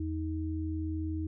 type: tone pair together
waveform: sine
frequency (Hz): 83.38 / 314.8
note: E2 / D#4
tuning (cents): +20 / +20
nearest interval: octave + major seventh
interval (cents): 2300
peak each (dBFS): -33 / -35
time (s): 0-1.27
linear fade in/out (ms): 5
effects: none